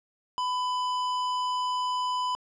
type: tone with hard clipping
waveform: sine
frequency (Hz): 1000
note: B5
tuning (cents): +21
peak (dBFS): -28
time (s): 0.38-2.35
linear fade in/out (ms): 0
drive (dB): 13
effects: low-pass 7000 Hz 12 dB/octave